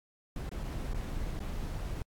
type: noise with dropouts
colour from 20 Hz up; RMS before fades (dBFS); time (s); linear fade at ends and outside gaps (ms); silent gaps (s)
brown; -36; 0.36-2.02; 1; 0.492-0.516 / 0.634-0.637 / 0.934-0.945 / 1.393-1.403
effects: AAC 64 kbps